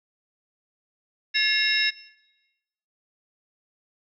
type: tone cluster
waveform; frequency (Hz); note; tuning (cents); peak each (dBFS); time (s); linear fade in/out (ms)
sine; 1722 / 2141 / 2743 / 3799 / 5290; A6 / C7 / F7 / A#7 / E8; -38 / +39 / -32 / +32 / +5; -26; 1.34-1.91; 20
effects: noise-tail reverb RT60 1.0 s tail -19 dB re dry